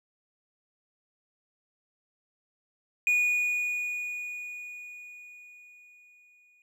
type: tone with exponential decay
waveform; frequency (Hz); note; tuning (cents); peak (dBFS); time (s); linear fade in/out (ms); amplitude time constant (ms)
triangle; 2457; D#7; -22; -19; 3.07-6.62; 1; 770
effects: none